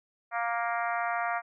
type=harmonic tone; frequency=233.9 Hz; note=A#3; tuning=6 cents sharp; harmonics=3 / 4 / 5 / 6 / 7 / 8 / 9 / 10; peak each=-31 / -37 / -35 / -35 / -41 / -39 / -42 / -45 dBFS; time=0.31-1.42 s; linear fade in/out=50 ms; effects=none